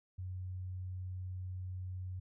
sine tone, 92.1 Hz, F#2, 7 cents flat, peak -39 dBFS, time 0.18-2.2 s, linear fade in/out 10 ms, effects none

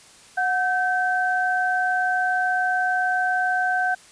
sine tone pair together, 733 / 1546 Hz, F#5 / G6, -16 / -24 cents, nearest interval octave + minor second, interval 1292 cents, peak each -22 dBFS, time 0.37-3.95 s, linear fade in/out 10 ms, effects white hiss -49 dBFS RMS until 4.11 s + resampled to 22050 Hz

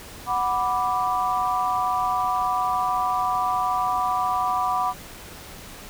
sine chord, B minor, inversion second, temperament equal, 740 / 987.8 / 1174.7 Hz, F#5 / B5 / D6, 0 / 0 / 0 cents, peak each -25 dBFS, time 0.26-4.94 s, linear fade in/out 50 ms, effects pink hiss -41 dBFS RMS until 5.89 s

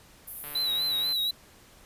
pink high-pass noise, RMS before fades -37 dBFS, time 0.27-1.31 s, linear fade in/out 10 ms, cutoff 11000 Hz, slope 48 dB/octave
click train, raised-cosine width 0.3 ms, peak -28 dBFS, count 101, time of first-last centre 0.44-1.125 s, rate 146 Hz
sine tone with vibrato, 3936 Hz, B7, 7 cents flat, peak -25 dBFS, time 0.55-1.31 s, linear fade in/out 5 ms, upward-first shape sine, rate 4.1 Hz, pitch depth 64 cents each way
effects pink hiss -55 dBFS RMS until 1.85 s + resampled to 32000 Hz

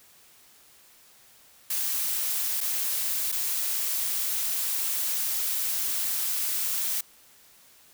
blue noise with dropouts, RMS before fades -28 dBFS, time 1.7-7.01 s, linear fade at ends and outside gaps 5 ms, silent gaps 2.606-2.61 / 3.318-3.323 s, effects white hiss -56 dBFS RMS until 7.93 s

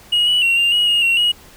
triangle tone with pitch steps, 2889 / 2945 / 2741 / 2791 / 2900 / 2858 / 2739 / 2896 Hz, F#7 / F#7 / F7 / F7 / F#7 / F7 / F7 / F#7, -42 / -9 / -33 / -2 / -35 / +39 / -34 / -38 cents, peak -10 dBFS, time 0.12-1.32 s, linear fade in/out 10 ms, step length 150 ms, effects tanh soft clip ceiling -7 dBFS + pink hiss -44 dBFS RMS until 1.56 s

